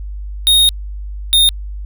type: tone pair in turn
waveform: square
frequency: 3719 / 3672 Hz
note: A#7 / A#7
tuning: -5 / -27 cents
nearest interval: unison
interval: 22 cents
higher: first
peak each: -8 dBFS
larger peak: neither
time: 0.47-0.69 / 1.33-1.49 s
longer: first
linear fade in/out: 0 ms
effects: added 50 Hz sine -23 dBFS peak until 1.85 s